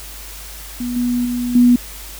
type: tone with level steps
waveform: sine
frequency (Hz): 243.9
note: B3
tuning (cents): -21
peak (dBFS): -20 / -15 / -18 / -7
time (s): 0.8-1.76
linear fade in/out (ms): 5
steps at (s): 0.96 / 1.25 / 1.55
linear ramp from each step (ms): 5
effects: added 50 Hz sine -35 dBFS peak until 2.19 s + white hiss -35 dBFS RMS until 2.19 s